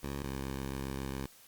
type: tone pair in turn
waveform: 10% pulse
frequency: 69.3 / 67.33 Hz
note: C#2 / C#2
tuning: 0 / -50 cents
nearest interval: unison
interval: 50 cents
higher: first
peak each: -28 dBFS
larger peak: neither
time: 0.03-0.23 / 0.23-1.26 s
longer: second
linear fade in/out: 5 ms
effects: white hiss -58 dBFS RMS until 1.47 s + Opus 48 kbps